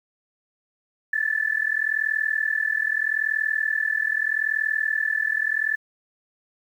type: tone with amplitude modulation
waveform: sine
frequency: 1748 Hz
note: A6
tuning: 12 cents flat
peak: -17 dBFS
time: 1.13-5.76 s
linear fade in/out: 5 ms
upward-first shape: sine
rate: 40.8 Hz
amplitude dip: 90%
effects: 9-bit